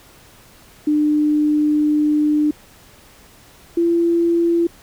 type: tone pair in turn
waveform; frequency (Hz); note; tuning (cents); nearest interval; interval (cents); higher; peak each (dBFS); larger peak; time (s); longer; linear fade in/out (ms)
sine; 300 / 339.1; D4 / E4; +37 / +49; major second; 212; second; -13; neither; 0.87-2.51 / 3.77-4.67; first; 5
effects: pink hiss -47 dBFS RMS until 4.82 s